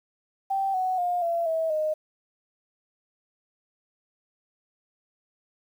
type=tone with pitch steps; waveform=sine; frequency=779 / 743.8 / 710.2 / 678.2 / 647.5 / 618.3 Hz; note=G5 / F#5 / F5 / E5 / E5 / D#5; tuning=-11 / +9 / +29 / +49 / -31 / -11 cents; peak=-23 dBFS; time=0.5-1.94 s; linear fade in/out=10 ms; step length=240 ms; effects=9-bit